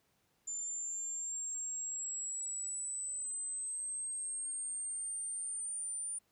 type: exponential sweep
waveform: sine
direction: up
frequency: 7140 to 9230 Hz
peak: -37 dBFS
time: 0.47-6.19 s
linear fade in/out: 10 ms
effects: pink hiss -75 dBFS RMS until 6.31 s + high-pass 80 Hz 12 dB/octave